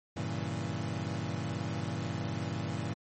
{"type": "chord", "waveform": "30% pulse", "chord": "G diminished seventh", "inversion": "none", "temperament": "equal", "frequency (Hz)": [98, 116.54, 138.59, 164.81], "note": ["G2", "Bb2", "Db3", "Fb3"], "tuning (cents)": [0, 0, 0, 0], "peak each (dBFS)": [-36, -36, -37, -36], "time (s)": [0.16, 2.94], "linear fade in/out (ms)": 10, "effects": ["MP3 32 kbps"]}